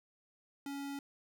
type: tone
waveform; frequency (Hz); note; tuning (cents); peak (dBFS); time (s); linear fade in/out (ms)
square; 280; C#4; +18; -40; 0.66-0.99; 2
effects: none